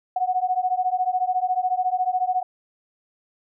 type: beating tone pair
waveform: sine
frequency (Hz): 730 / 744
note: F#5 / F#5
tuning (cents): -24 / +9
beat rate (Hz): 14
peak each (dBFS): -23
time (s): 0.16-2.43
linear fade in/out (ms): 5
effects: none